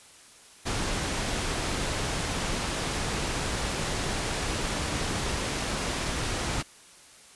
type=low-pass noise; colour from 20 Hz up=pink; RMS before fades=-30 dBFS; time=0.65-6.63 s; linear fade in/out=20 ms; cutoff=9500 Hz; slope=12 dB/octave; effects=white hiss -52 dBFS RMS until 7.35 s + resampled to 24000 Hz